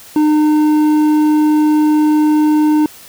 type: tone with hard clipping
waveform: sine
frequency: 304.1 Hz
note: D#4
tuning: 40 cents flat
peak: -10 dBFS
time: 0.16-2.86 s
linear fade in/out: 2 ms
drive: 6 dB
effects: white hiss -38 dBFS RMS until 3.08 s